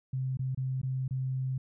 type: tone with dropouts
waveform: sine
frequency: 130.81 Hz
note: C3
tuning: in tune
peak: -29 dBFS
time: 0.13-1.58 s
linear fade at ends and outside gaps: 5 ms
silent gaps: 0.372-0.392 / 0.548-0.574 / 0.816-0.831 / 1.08-1.108 s
effects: none